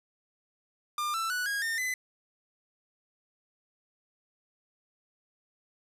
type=tone with pitch steps; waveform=45% pulse; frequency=1200 / 1331.5 / 1477.4 / 1639.2 / 1818.9 / 2018 Hz; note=D6 / E6 / F#6 / G#6 / A#6 / B6; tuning=+37 / +17 / -3 / -23 / -43 / +37 cents; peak=-29 dBFS; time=0.98-1.94 s; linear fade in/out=2 ms; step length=160 ms; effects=resampled to 32000 Hz + 10-bit